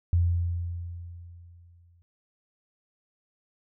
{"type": "tone with exponential decay", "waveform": "sine", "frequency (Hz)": 86.3, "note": "F2", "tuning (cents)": -20, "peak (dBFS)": -18, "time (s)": [0.13, 2.02], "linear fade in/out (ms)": 0, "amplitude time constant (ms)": 410, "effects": []}